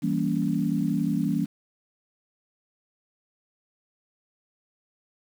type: chord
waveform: sine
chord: E diminished seventh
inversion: none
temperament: equal with one note detuned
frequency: 164.81 / 196 / 233.1 / 281.7 Hz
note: E3 / G3 / Bb3 / Db4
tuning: 0 / 0 / 0 / +28 cents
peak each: -28 dBFS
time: 0.02-1.46 s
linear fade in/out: 20 ms
effects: 8-bit